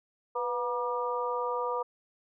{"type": "harmonic tone with a mistuned harmonic", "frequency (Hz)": 239.3, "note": "A#3", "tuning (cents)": 46, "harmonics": [2, 3, 4, 5], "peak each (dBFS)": [-32, -41, -33, -35], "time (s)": [0.35, 1.83], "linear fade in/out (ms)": 10, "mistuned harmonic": 2, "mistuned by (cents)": 52, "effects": []}